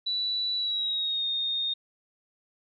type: tone with pitch glide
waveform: sine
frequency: 3951 to 3686 Hz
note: B7 to A#7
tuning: 0 to -20 cents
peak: -26 dBFS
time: 0.06-1.74 s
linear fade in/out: 10 ms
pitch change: -120 cents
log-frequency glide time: 0.56-1.25 s
effects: none